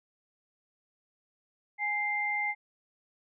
sine tone pair together, 830.6 / 2093 Hz, G#5 / C7, 0 / 0 cents, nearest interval octave + major third, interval 1600 cents, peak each -34 / -29 dBFS, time 1.78-2.55 s, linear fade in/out 50 ms, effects none

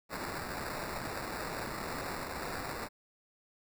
violet noise with sample-and-hold, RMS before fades -39 dBFS, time 0.09-2.89 s, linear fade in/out 50 ms, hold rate 3150 Hz, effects none

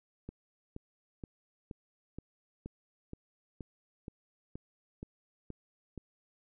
click train, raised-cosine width 3 ms, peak -29 dBFS, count 13, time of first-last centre 0.29-5.977 s, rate 2.11 Hz, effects none

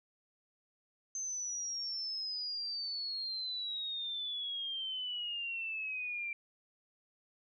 sine exponential sweep, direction down, 6272 to 2349 Hz, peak -36 dBFS, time 1.15-6.33 s, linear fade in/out 2 ms, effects none

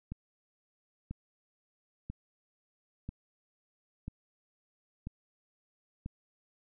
click train, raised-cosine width 5 ms, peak -26 dBFS, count 7, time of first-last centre 0.12-6.061 s, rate 1.01 Hz, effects none

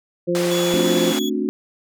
harmonic tone, 174.61 Hz, F3, in tune, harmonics 1 / 2 / 3, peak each -24 / -20 / -22 dBFS, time 0.27-1.13 s, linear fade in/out 20 ms
pink band-pass noise, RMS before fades -28 dBFS, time 0.35-1.19 s, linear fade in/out 0 ms, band 490 to 10000 Hz, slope 12 dB/octave
35% pulse tone with pitch glide, 3407 to 3370 Hz, G#7 to G#7, +44 to +25 cents, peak -25 dBFS, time 0.5-1.3 s, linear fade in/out 20 ms, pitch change -19 cents, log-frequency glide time 1.06-1.13 s
sine chord, D dominant seventh, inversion second, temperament just, 220.2 / 264.3 / 293.7 / 367.1 Hz, A3 / C4 / D4 / F#4, +2 / +18 / 0 / -14 cents, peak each -25 dBFS, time 0.74-1.49 s, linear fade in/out 0 ms
effects none

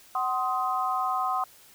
sine chord, C diminished, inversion second, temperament just, 753.5 / 1046.5 / 1255.8 Hz, Gb5 / C6 / Eb6, +31 / 0 / +16 cents, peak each -29 dBFS, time 0.15-1.44 s, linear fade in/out 2 ms, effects white hiss -54 dBFS RMS until 1.74 s

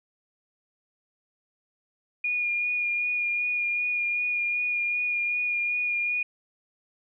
sine tone with vibrato, 2435 Hz, D#7, 38 cents flat, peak -24 dBFS, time 2.24-6.23 s, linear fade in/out 5 ms, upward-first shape sine, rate 2.6 Hz, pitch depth 17 cents each way, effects none

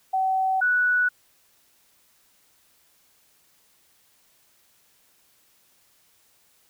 sine tone pair in turn, 760 / 1475.9 Hz, F#5 / F#6, +46 / -5 cents, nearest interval major seventh, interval 1149 cents, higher second, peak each -20 / -18 dBFS, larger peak second, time 0.13-0.61 / 0.61-1.09 s, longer neither, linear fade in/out 10 ms, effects white hiss -62 dBFS RMS until 6.69 s

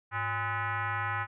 sine tone with frequency modulation, 103.83 Hz, G#2, in tune, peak -29 dBFS, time 0.11-1.27 s, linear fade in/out 50 ms, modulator 460 Hz, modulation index 4, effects none

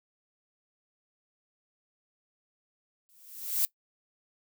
violet noise with exponential growth, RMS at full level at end -24 dBFS, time 3.09-3.65 s, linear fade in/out 0 ms, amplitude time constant 120 ms, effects noise-tail reverb RT60 0.1 s tail -21 dB re dry

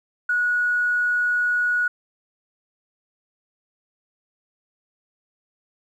triangle tone with tanh clipping, 1460 Hz, F#6, 24 cents flat, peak -18 dBFS, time 0.29-1.88 s, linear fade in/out 5 ms, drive 3 dB, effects none

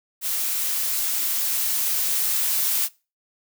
blue noise with level ramp, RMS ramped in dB -25 to -22 dBFS, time 0.21-2.89 s, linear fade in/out 50 ms, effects noise-tail reverb RT60 0.3 s tail -22 dB re dry

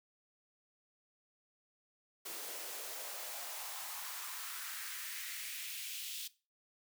white noise with high-pass filter sweep, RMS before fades -44 dBFS, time 2.25-6.28 s, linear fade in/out 10 ms, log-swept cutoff 360 to 3300 Hz, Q 2.1, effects noise-tail reverb RT60 0.3 s tail -18 dB re dry

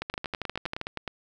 two click trains, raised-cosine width 0.3 ms, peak -16 / -15 dBFS, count 10 / 11, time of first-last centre 0.14-1.078 / 0.02-0.814 s, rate 9.6 / 12.6 Hz, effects none

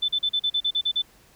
sine tone bursts, 3520 Hz, A7, in tune, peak -20 dBFS, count 10, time 0.02-1.021 s, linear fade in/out 10 ms, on 65 ms, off 39 ms, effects pink hiss -56 dBFS RMS until 1.35 s

